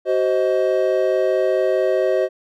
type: chord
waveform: triangle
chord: C diminished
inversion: second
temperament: just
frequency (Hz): 376.7 / 523.3 / 627.9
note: Gb4 / C5 / Eb5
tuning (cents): +31 / 0 / +16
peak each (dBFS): -18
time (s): 0.05-2.29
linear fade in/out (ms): 50
effects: none